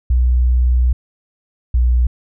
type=tone pair in turn; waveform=sine; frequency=61.74 / 60.85 Hz; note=B1 / B1; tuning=0 / -25 cents; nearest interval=unison; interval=25 cents; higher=first; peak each=-10 dBFS; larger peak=neither; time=0.1-0.93 / 1.74-2.07 s; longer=first; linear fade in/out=5 ms; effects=none